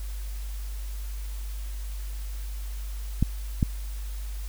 clicks, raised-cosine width 5 ms, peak -9 dBFS, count 2, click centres 3.226 / 3.628 s, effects added 50 Hz sine -31 dBFS peak until 4.48 s + white hiss -48 dBFS RMS until 4.48 s

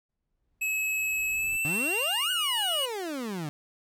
brown noise with exponential growth, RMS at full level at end -45 dBFS, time 0.09-1.57 s, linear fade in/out 5 ms, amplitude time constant 320 ms
square tone with pitch glide, 2577 to 2909 Hz, E7 to F#7, -40 to -30 cents, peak -27 dBFS, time 0.61-2.86 s, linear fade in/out 10 ms, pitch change +210 cents, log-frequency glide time 1.31-2.45 s
30% pulse exponential two-way sweep, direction up then down, 138.59 to 1537 to 142.6 Hz, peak -29 dBFS, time 1.65-3.49 s, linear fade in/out 0 ms, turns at 2.31 s
effects none

